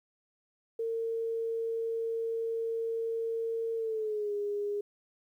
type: tone with pitch glide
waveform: sine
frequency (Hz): 455.4 to 410.4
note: A#4 to G#4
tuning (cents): -40 to -21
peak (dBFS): -30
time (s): 0.79-4.81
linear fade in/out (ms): 5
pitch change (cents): -181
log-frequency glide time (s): 3.76-4.33
effects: 11-bit